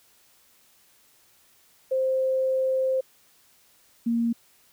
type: tone pair in turn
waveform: sine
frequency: 524 / 232.9 Hz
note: C5 / A#3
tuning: +2 / -1 cents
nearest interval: octave + major second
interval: 1403 cents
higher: first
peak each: -21 dBFS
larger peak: neither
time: 1.91-3.01 / 4.06-4.33 s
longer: first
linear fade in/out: 10 ms
effects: white hiss -60 dBFS RMS until 4.72 s